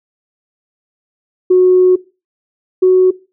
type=tone pair in turn; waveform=sine; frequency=366.9 / 370.5 Hz; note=F#4 / F#4; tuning=-15 / +2 cents; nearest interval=unison; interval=17 cents; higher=second; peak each=-4 dBFS; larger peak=neither; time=1.5-1.96 / 2.82-3.11 s; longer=first; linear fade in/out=10 ms; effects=noise-tail reverb RT60 0.3 s tail -20 dB re dry + tanh soft clip ceiling 0 dBFS